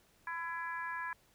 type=harmonic tone; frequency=334.6 Hz; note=E4; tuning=26 cents sharp; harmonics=3 / 4 / 5 / 6 / 7; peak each=-40 / -50 / -40 / -53 / -52 dBFS; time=0.27-1.13 s; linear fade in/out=2 ms; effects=pink hiss -68 dBFS RMS until 1.34 s